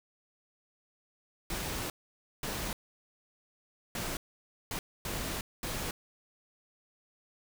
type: noise bursts at uneven times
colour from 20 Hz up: pink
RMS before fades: -36 dBFS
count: 6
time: 1.5-1.9 / 2.43-2.73 / 3.95-4.17 / 4.71-4.79 / 5.05-5.41 / 5.63-5.91 s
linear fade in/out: 2 ms
effects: none